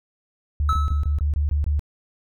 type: tone bursts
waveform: sine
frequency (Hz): 73.42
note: D2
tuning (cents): 0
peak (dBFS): -18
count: 8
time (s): 0.6-1.794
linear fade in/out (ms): 0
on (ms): 130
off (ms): 22
type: tone with exponential decay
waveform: triangle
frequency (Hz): 1300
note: E6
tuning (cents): -24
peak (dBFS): -16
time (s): 0.69-1.2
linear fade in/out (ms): 2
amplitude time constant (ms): 110
type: clicks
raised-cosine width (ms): 5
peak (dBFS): -24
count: 2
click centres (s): 0.76 / 0.919
effects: none